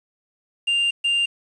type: tone bursts at uneven times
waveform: triangle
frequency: 2794 Hz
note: F7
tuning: in tune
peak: -16 dBFS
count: 2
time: 0.67-0.91 / 1.04-1.26 s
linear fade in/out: 10 ms
effects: resampled to 24000 Hz + 8-bit